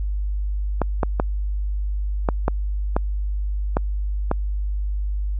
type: clicks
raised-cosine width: 1 ms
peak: -5 dBFS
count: 8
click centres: 0.817 / 1.032 / 1.199 / 2.288 / 2.481 / 2.965 / 3.769 / 4.314 s
effects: added 50 Hz sine -21 dBFS peak until 5.39 s